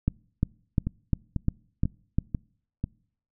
two click trains, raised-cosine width 5 ms, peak -15 / -10 dBFS, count 5 / 7, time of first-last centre 0.87-2.84 / 0.08-2.185 s, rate 2.03 / 2.85 Hz, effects noise-tail reverb RT60 0.6 s tail -26 dB re dry

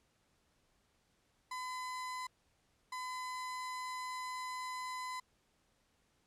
35% pulse tone bursts at uneven times, 1012 Hz, B5, 42 cents sharp, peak -38 dBFS, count 2, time 1.51-2.27 / 2.92-5.2 s, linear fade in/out 5 ms, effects pink hiss -75 dBFS RMS until 6.26 s + low-pass 10000 Hz 12 dB/octave

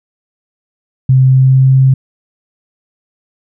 sine tone with pitch glide, 130.81 to 132.64 Hz, C3 to C3, 0 to +24 cents, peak -4 dBFS, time 1.09-1.94 s, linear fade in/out 5 ms, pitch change +24 cents, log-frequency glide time 1.24-1.75 s, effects none

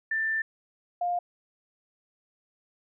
sine tone pair in turn, 1778 / 705.6 Hz, A6 / F5, +18 / +18 cents, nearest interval octave + major third, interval 1600 cents, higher first, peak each -25 dBFS, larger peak neither, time 0.11-0.42 / 1.01-1.19 s, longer first, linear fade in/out 5 ms, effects none

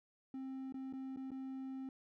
triangle tone with dropouts, 264.7 Hz, C4, 20 cents sharp, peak -40 dBFS, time 0.34-1.89 s, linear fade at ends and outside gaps 2 ms, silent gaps 0.724-0.742 / 0.927-0.935 / 1.162-1.171 / 1.306-1.316 s, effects none

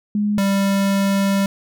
sine / square tone pair in turn, 207.7 / 196.97 Hz, G#3 / G3, 0 / +9 cents, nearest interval minor second, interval 91 cents, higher first, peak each -16 dBFS, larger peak neither, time 0.15-0.38 / 0.38-1.46 s, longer second, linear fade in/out 2 ms, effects none

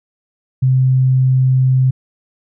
sine tone, 130 Hz, C3, 11 cents flat, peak -9 dBFS, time 0.62-1.91 s, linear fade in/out 10 ms, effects none

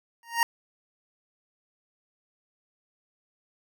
25% pulse tone with exponential growth, 932.3 Hz, A#5, in tune, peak -13 dBFS, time 0.23-0.43 s, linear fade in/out 1 ms, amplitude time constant 43 ms, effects none

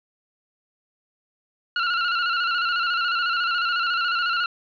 sawtooth tone with vibrato, 1400 Hz, F6, 4 cents sharp, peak -17 dBFS, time 1.76-4.46 s, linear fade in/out 2 ms, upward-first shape square, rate 14 Hz, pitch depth 48 cents each way, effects resampled to 11025 Hz + 8-bit

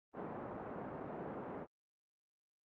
pink band-pass noise, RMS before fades -45 dBFS, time 0.13-1.67 s, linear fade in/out 50 ms, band 210 to 1000 Hz, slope 12 dB/octave, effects low-pass 2000 Hz 12 dB/octave + Opus 32 kbps

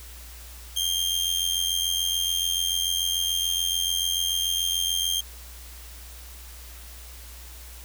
sawtooth tone with amplitude modulation, 3193 Hz, G7, 31 cents sharp, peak -17 dBFS, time 0.76-5.21 s, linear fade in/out 10 ms, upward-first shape sine, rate 86.9 Hz, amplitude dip 70%, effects added 60 Hz sine -42 dBFS peak until 7.84 s + white hiss -46 dBFS RMS until 7.84 s

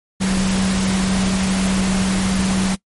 sine tone in noise, 190 Hz, F#3, 46 cents sharp, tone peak -16 dBFS, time 0.2-2.76 s, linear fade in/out 20 ms, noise pink, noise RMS -23 dBFS, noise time 0.2-2.76 s, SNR +4 dB, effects noise-tail reverb RT60 0.1 s tail -21 dB re dry + MP3 48 kbps

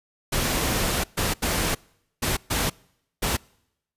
pink noise bursts at uneven times, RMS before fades -24 dBFS, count 6, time 0.32-1.04 / 1.17-1.34 / 1.42-1.75 / 2.22-2.37 / 2.5-2.7 / 3.22-3.37 s, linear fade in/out 10 ms, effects noise-tail reverb RT60 0.8 s tail -26 dB re dry + resampled to 32000 Hz

